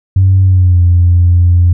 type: tone with pitch glide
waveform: sine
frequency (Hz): 95 to 87.62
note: F#2 to F2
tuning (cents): +46 to +6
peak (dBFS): -3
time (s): 0.16-1.73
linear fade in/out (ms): 5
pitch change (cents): -140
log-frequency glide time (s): 0.43-0.81
effects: tanh soft clip ceiling 0 dBFS